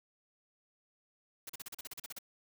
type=noise bursts; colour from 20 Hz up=white; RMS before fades=-44 dBFS; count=12; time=1.47-2.188 s; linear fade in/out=5 ms; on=25 ms; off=38 ms; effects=none